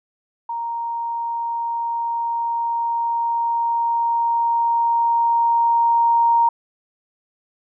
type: tone with level ramp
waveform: sine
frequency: 932.3 Hz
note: A#5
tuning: in tune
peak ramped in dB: -23 to -12 dBFS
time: 0.49-6.49 s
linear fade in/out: 5 ms
effects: none